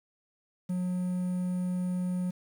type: tone with quantisation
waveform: triangle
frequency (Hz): 180.9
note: F#3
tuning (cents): -39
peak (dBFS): -26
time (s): 0.69-2.31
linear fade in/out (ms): 10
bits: 9
effects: none